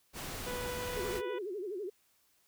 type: noise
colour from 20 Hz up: pink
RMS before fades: -41 dBFS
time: 0.13-1.22 s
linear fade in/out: 50 ms
type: harmonic tone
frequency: 493.4 Hz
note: B4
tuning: 2 cents flat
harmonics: 1 / 2 / 3 / 4 / 5 / 6 / 7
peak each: -39 / -45 / -49 / -51 / -53 / -55 / -56 dBFS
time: 0.46-1.39 s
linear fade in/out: 10 ms
type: tone with vibrato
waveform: sine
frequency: 390 Hz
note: G4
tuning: 9 cents flat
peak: -36 dBFS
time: 0.96-1.9 s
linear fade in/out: 10 ms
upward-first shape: sine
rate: 12 Hz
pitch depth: 180 cents each way
effects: white hiss -71 dBFS RMS until 2.47 s